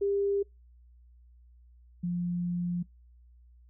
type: tone pair in turn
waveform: sine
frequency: 400 / 175.47 Hz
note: G4 / F3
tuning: +35 / +8 cents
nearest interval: octave + major second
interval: 1427 cents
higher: first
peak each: -25 / -28 dBFS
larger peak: first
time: 0.01-0.43 / 2.03-2.83 s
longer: second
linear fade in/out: 10 ms
effects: noise-tail reverb RT60 0.2 s tail -26 dB re dry + added 60 Hz sine -54 dBFS peak until 3.69 s